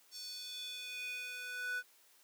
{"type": "tone with high-pass filter sweep", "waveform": "square", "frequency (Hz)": 495.6, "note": "B4", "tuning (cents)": 6, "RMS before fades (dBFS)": -43, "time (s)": [0.11, 1.83], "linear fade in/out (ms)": 50, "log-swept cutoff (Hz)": [5100, 1400], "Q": 4.6, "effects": ["white hiss -66 dBFS RMS until 2.23 s", "high-pass 300 Hz 12 dB/octave"]}